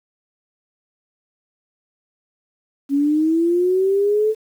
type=linear sweep; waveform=sine; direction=up; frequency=275 to 440 Hz; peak=-14 dBFS; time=2.89-4.35 s; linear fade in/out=50 ms; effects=8-bit